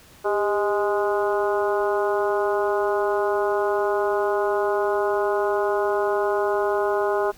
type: harmonic tone with a mistuned harmonic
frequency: 207.7 Hz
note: G#3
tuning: in tune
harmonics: 2 / 3 / 4 / 5 / 6 / 7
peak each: -22 / -26 / -28 / -30 / -32 / -33 dBFS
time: 0.24-7.32 s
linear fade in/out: 20 ms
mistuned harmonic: 2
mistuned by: -55 cents
effects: pink hiss -50 dBFS RMS until 7.37 s